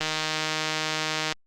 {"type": "click train", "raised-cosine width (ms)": 0.2, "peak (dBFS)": -9, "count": 206, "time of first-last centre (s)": [0.01, 1.324], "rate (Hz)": 156, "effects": ["Opus 32 kbps"]}